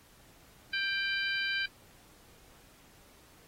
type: harmonic tone with a mistuned harmonic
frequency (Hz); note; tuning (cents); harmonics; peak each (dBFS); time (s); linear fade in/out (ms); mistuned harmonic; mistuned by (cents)
789; G5; +11; 2 / 3 / 4 / 5 / 6; -32 / -36 / -38 / -40 / -42; 0.73-1.66; 5; 4; -51
effects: pink hiss -60 dBFS RMS until 3.47 s + AAC 48 kbps